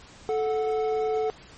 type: tone pair together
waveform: triangle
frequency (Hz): 436.8 / 736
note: A4 / F#5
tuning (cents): -13 / -9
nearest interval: major sixth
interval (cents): 904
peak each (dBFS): -22 / -28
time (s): 0.29-1.3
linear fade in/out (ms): 0
effects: pink hiss -49 dBFS RMS until 1.57 s + MP3 32 kbps